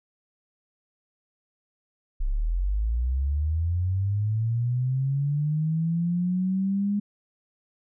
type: linear sweep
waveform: sine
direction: up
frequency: 30.72 to 206.1 Hz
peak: -22 dBFS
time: 2.2-7 s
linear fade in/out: 10 ms
effects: none